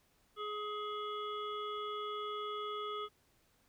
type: harmonic tone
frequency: 420 Hz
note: G#4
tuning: 19 cents sharp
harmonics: 1 / 3 / 5 / 7 / 8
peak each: -42 / -40 / -55 / -54 / -48 dBFS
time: 0.36-3.09 s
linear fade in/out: 50 ms
effects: pink hiss -72 dBFS RMS until 3.68 s